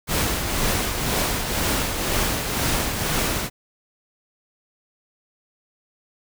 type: noise with tremolo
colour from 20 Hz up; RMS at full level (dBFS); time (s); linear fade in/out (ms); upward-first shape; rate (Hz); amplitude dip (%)
pink; -21; 0.07-3.5; 50; triangle; 2; 50
effects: none